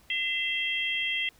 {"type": "tone cluster", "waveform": "sine", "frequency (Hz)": [2043, 2690, 3223], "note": ["C7", "E7", "G7"], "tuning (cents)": [-42, 34, 47], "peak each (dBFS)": -31, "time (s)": [0.1, 1.29], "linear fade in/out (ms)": 2, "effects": ["pink hiss -60 dBFS RMS until 1.39 s"]}